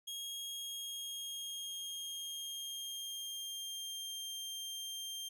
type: tone with pitch glide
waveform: sawtooth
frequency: 3269 to 3181 Hz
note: G#7 to G7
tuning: -28 to +25 cents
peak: -38 dBFS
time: 0.07-5.29 s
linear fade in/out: 10 ms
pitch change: -47 cents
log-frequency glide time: 0.49-4.39 s
effects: none